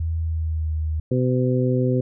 sine tone with pitch glide, 81.5 to 78.23 Hz, E2 to D#2, -19 to +10 cents, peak -21 dBFS, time 0-1 s, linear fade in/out 5 ms, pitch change -71 cents, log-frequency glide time 0.19-0.73 s
harmonic tone, 126.8 Hz, B2, 46 cents sharp, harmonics 1 / 2 / 3 / 4, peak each -20 / -23 / -25 / -26 dBFS, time 1.11-2.01 s, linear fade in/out 5 ms
effects none

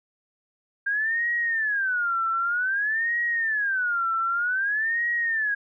sine tone with vibrato, 1595 Hz, G6, 30 cents sharp, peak -22 dBFS, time 0.86-5.55 s, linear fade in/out 10 ms, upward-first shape sine, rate 0.53 Hz, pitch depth 300 cents each way, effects none

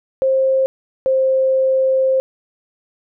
sine tone pair in turn, 530 / 527 Hz, C5 / C5, +22 / +12 cents, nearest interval unison, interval 10 cents, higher first, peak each -12 dBFS, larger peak neither, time 0.22-0.66 / 1.06-2.2 s, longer second, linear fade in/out 0 ms, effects none

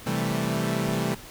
sawtooth chord, A minor seventh, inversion first, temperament equal, 130.81 / 164.81 / 196 / 220 Hz, C3 / E3 / G3 / A3, 0 / 0 / 0 / 0 cents, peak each -26 dBFS, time 0.06-1.15 s, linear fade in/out 10 ms, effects pink hiss -44 dBFS RMS until 1.3 s

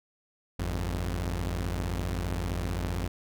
sawtooth tone pair together, 51.59 / 87.9 Hz, G#1 / F2, -11 / +12 cents, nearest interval major sixth, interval 923 cents, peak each -28 dBFS, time 0.59-3.08 s, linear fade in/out 5 ms, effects none

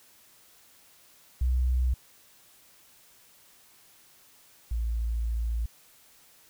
sine tone pair in turn, 62.8 / 56.94 Hz, B1 / A#1, +30 / -40 cents, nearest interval major second, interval 170 cents, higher first, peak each -22 / -26 dBFS, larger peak first, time 1.41-1.94 / 4.71-5.66 s, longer second, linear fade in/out 5 ms, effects white hiss -58 dBFS RMS until 6.49 s

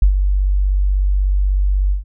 sine tone with ADSR envelope, 48.17 Hz, G1, 30 cents flat, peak -5 dBFS, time 0.02-2.04 s, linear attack 4 ms, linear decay 96 ms, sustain -7 dB, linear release 130 ms, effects none

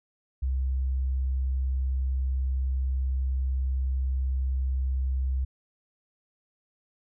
sine tone, 65.41 Hz, C2, in tune, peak -24 dBFS, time 0.42-5.45 s, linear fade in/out 10 ms, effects none

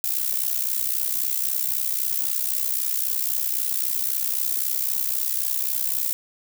violet noise with amplitude modulation, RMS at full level -21 dBFS, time 0.04-6.13 s, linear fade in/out 0 ms, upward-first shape sine, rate 63.8 Hz, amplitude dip 80%, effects none

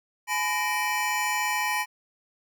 square tone cluster, 846 / 1000 / 1862 / 2333 Hz, G#5 / B5 / A#6 / D7, +32 / +21 / -2 / -12 cents, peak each -31 dBFS, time 0.27-1.86 s, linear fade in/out 50 ms, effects none

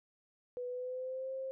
sine tone with pitch glide, 493.9 to 529.3 Hz, B4 to C5, 0 to +20 cents, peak -37 dBFS, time 0.57-1.51 s, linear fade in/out 0 ms, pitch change +120 cents, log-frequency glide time 0.67-1.32 s, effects none

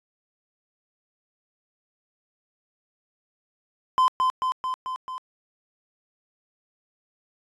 triangle tone with echo, 1028 Hz, C6, 31 cents flat, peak -14 dBFS, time 3.98-4.08 s, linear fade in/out 0 ms, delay 220 ms, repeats 5, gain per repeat -3 dB, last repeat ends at 5.18 s, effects resampled to 24000 Hz

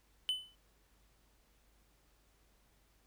triangle tone with exponential decay, 3018 Hz, F#7, 34 cents sharp, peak -27 dBFS, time 0.29-0.55 s, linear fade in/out 0 ms, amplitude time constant 56 ms, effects added 50 Hz sine -70 dBFS peak until 3.06 s + pink hiss -72 dBFS RMS until 3.06 s

